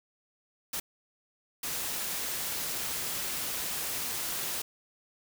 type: noise bursts at uneven times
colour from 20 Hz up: white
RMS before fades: -34 dBFS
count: 2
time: 0.73-0.8 / 1.63-4.62 s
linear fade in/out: 5 ms
effects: none